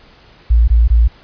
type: tone bursts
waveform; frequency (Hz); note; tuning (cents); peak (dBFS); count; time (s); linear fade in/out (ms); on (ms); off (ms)
sine; 57.2; A#1; -32; -6; 3; 0.5-1.08; 10; 180; 20
effects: pink hiss -45 dBFS RMS until 1.23 s + resampled to 11025 Hz